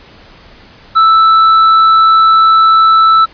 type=tone with hard clipping; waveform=sine; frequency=1318.5 Hz; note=E6; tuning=in tune; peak=-5 dBFS; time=0.95-3.26 s; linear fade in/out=20 ms; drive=4 dB; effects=pink hiss -39 dBFS RMS until 3.33 s + resampled to 11025 Hz